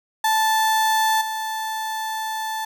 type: tone with level steps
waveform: 35% pulse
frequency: 878 Hz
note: A5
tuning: 4 cents flat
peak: -15 / -23 dBFS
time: 0.24-2.65 s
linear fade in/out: 5 ms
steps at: 1.21 s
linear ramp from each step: 5 ms
effects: none